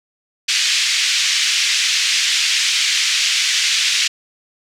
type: band-pass noise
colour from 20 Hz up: pink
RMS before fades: -17 dBFS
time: 0.48-4.08 s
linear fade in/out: 10 ms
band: 2200 to 6700 Hz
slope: 24 dB/octave
effects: none